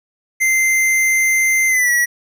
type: tone with pitch glide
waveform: square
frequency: 2081 to 1930.5 Hz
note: C7 to B6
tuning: -10 to -40 cents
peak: -13 dBFS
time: 0.4-2.06 s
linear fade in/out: 20 ms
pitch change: -130 cents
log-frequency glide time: 1.68-1.91 s
effects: none